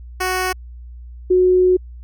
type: tone pair in turn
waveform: 10% pulse / sine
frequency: 370 / 366.4 Hz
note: F#4 / F#4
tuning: 0 / -17 cents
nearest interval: unison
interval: 17 cents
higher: first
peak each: -10 dBFS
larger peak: neither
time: 0.2-0.53 / 1.3-1.77 s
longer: second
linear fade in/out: 10 ms
effects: added 60 Hz sine -33 dBFS peak until 2.03 s